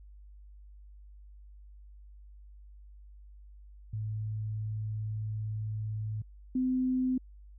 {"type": "tone pair in turn", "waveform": "sine", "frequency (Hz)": [107.8, 256.4], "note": ["A2", "C4"], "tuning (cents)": [-35, -35], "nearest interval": "octave + minor third", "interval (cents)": 1500, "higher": "second", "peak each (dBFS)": [-32, -26], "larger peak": "second", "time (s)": [[3.93, 6.22], [6.55, 7.18]], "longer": "first", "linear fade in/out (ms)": 5, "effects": ["added 50 Hz sine -49 dBFS peak until 7.58 s"]}